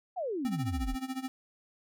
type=exponential sweep; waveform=sine; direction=down; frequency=784 to 34.65 Hz; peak=-31 dBFS; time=0.16-0.96 s; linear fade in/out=20 ms
type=tone with tremolo; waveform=square; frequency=261.6 Hz; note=C4; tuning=in tune; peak=-32 dBFS; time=0.45-1.28 s; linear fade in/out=0 ms; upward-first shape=sine; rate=14 Hz; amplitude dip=85%
effects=none